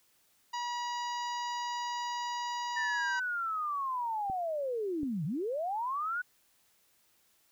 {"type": "harmonic tone", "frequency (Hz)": 964, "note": "B5", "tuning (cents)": -42, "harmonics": [1, 2, 3, 4, 5, 6, 7], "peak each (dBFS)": [-34, -44, -46, -50, -46, -54, -51], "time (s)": [0.53, 3.2], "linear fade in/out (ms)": 10}
{"type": "linear two-way sweep", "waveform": "sine", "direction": "down then up", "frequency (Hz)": [1811, 137.8, 1496], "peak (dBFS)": -31, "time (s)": [2.76, 6.22], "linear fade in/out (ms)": 10, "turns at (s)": 5.25}
{"type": "clicks", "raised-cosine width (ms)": 3, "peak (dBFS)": -30, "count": 2, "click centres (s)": [4.299, 5.032]}
{"effects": ["white hiss -69 dBFS RMS until 7.51 s"]}